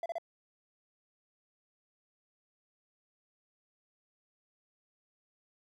triangle tone bursts, 675 Hz, E5, 41 cents sharp, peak -31 dBFS, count 3, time 0.03-0.183 s, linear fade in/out 2 ms, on 29 ms, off 33 ms, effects none

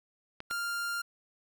clicks, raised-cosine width 0.3 ms, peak -24 dBFS, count 2, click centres 0.404 / 0.511 s
45% pulse tone, 1396.9 Hz, F6, in tune, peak -32 dBFS, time 0.5-1.02 s, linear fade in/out 10 ms
effects none

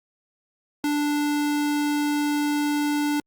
square tone, 293.7 Hz, D4, in tune, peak -22 dBFS, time 0.84-3.2 s, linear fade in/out 2 ms, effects Opus 48 kbps

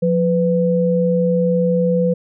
sine tone pair together, 176.98 / 499 Hz, F3 / B4, +23 / +18 cents, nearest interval octave + tritone, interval 1795 cents, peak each -16 dBFS, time 0.02-2.14 s, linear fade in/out 10 ms, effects none

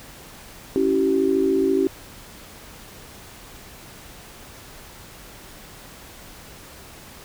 sine chord, C# diminished, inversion none, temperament equal with one note detuned, 277.2 / 329.6 / 383.9 Hz, C#4 / E4 / G4, 0 / 0 / -36 cents, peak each -22 / -24 / -19 dBFS, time 0.76-1.87 s, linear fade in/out 0 ms, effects pink hiss -43 dBFS RMS until 7.24 s

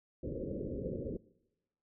white low-pass noise, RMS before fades -39 dBFS, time 0.23-1.17 s, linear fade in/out 5 ms, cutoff 550 Hz, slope 96 dB/octave, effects noise-tail reverb RT60 1.0 s tail -23 dB re dry

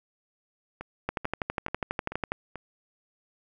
two click trains, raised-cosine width 0.5 ms, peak -13 / -22 dBFS, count 16 / 5, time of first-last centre 1.09-2.32 / 0.81-2.557 s, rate 12.2 / 2.29 Hz, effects none

